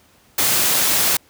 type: noise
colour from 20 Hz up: white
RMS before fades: -17 dBFS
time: 0.38-1.17 s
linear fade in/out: 5 ms
effects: pink hiss -54 dBFS RMS until 1.29 s + high-pass 60 Hz 12 dB/octave